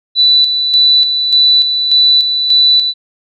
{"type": "tone with tremolo", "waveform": "sine", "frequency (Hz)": 3974, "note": "B7", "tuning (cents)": 10, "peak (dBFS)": -5, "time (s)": [0.15, 2.94], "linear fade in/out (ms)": 50, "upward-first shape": "square", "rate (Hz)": 1.7, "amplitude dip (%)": 50, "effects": []}